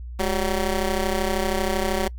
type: ring-modulated tone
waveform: 15% pulse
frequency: 191.4 Hz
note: G3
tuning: 41 cents flat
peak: -12 dBFS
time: 0.19-2.08 s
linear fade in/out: 5 ms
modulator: 175 Hz
effects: noise-tail reverb RT60 0.1 s tail -24 dB re dry + added 60 Hz sine -32 dBFS peak until 2.18 s